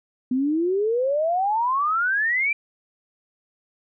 sine exponential sweep, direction up, 246.9 to 2384 Hz, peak -19 dBFS, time 0.31-2.53 s, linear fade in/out 5 ms, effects none

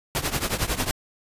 pink noise with tremolo, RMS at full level -22 dBFS, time 0.15-0.91 s, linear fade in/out 0 ms, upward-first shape triangle, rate 11 Hz, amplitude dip 90%, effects resampled to 32000 Hz

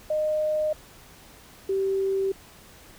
sine tone pair in turn, 614 / 387.6 Hz, D#5 / G4, -23 / -20 cents, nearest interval minor sixth, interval 797 cents, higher first, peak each -22 dBFS, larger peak neither, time 0.1-0.73 / 1.69-2.32 s, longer neither, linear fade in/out 5 ms, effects pink hiss -50 dBFS RMS until 2.98 s

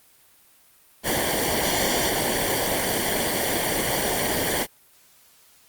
pink noise with comb filter, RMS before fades -23 dBFS, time 1.03-4.67 s, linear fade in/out 50 ms, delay 0.77 ms, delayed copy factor -0.8, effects white hiss -56 dBFS RMS until 5.68 s + Opus 32 kbps

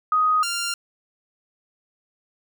sine / 10% pulse tone pair in turn, 1250 / 1391.3 Hz, D#6 / F6, +8 / -7 cents, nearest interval major second, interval 185 cents, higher second, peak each -16 / -16 dBFS, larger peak neither, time 0.12-0.43 / 0.43-0.74 s, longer neither, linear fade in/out 2 ms, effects none

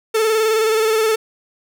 45% pulse tone with vibrato, 440 Hz, A4, in tune, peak -14 dBFS, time 0.14-1.16 s, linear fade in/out 10 ms, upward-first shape square, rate 19 Hz, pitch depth 32 cents each way, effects none

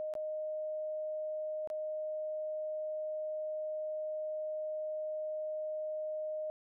sine tone with dropouts, 618 Hz, D#5, 12 cents flat, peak -35 dBFS, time 0-6.5 s, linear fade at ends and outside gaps 0 ms, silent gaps 0.138-0.152 / 1.674-1.701 s, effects none

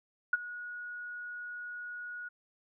sine tone with ADSR envelope, 1454 Hz, F#6, 31 cents flat, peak -21 dBFS, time 0.33-2.29 s, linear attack 4 ms, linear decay 27 ms, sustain -18 dB, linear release 13 ms, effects none

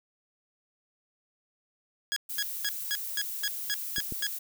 15% pulse tone bursts, 1661.2 Hz, G#6, in tune, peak -21 dBFS, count 9, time 2.12-4.267 s, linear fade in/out 0 ms, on 43 ms, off 220 ms
violet noise, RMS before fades -36 dBFS, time 2.29-4.39 s, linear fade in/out 10 ms
clicks, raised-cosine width 3 ms, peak -27 / -24 dBFS, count 2, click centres 3.983 / 4.123 s
effects none

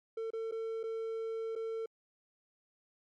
triangle tone with dropouts, 450 Hz, A4, 39 cents sharp, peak -33 dBFS, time 0.17-1.86 s, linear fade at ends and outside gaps 5 ms, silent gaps 0.305-0.333 / 0.513-0.521 / 0.832-0.837 / 1.554-1.56 s, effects MP3 48 kbps

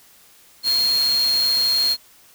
sine tone in noise, 4247 Hz, C8, 25 cents sharp, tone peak -16 dBFS, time 0.63-1.97 s, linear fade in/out 50 ms, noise white, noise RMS -30 dBFS, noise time 0.63-1.97 s, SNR +11 dB, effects white hiss -51 dBFS RMS until 2.34 s

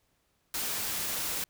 white noise, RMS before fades -33 dBFS, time 0.54-1.44 s, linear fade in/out 2 ms, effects pink hiss -73 dBFS RMS until 1.49 s

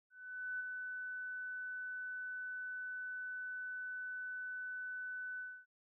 sine tone with ADSR envelope, 1500 Hz, F#6, 23 cents sharp, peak -37 dBFS, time 0.1-5.66 s, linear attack 500 ms, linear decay 13 ms, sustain -4 dB, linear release 270 ms, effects none

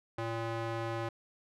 square tone with band-pass filter, 114.6 Hz, A#2, 29 cents flat, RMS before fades -36 dBFS, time 0.18-1.09 s, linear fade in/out 5 ms, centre 860 Hz, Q 0.58, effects none

